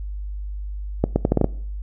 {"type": "accelerating click train", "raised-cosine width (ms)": 2, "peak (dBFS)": -3, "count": 7, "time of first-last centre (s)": [1.04, 1.444], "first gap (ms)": 120, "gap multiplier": 0.76, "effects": ["noise-tail reverb RT60 0.6 s tail -22 dB re dry", "added 50 Hz sine -27 dBFS peak until 1.82 s"]}